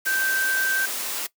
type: tone in noise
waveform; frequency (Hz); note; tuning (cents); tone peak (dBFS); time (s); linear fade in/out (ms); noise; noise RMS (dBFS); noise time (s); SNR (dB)
sine; 1561; G6; -8; -21; 0.06-0.86; 10; white; -29; 0.05-1.27; +5
effects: noise-tail reverb RT60 0.1 s tail -18 dB re dry + high-pass 300 Hz 12 dB/octave